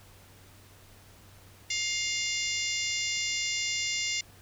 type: harmonic tone with a mistuned harmonic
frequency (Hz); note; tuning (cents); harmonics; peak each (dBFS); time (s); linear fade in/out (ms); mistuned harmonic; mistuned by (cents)
704; F5; +14; 3 / 4 / 5 / 6 / 7 / 8 / 9 / 10; -33 / -36 / -38 / -41 / -37 / -38 / -40 / -37; 1.7-4.21; 5; 10; +28
effects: added 96 Hz sine -56 dBFS peak until 4.41 s + pink hiss -56 dBFS RMS until 4.41 s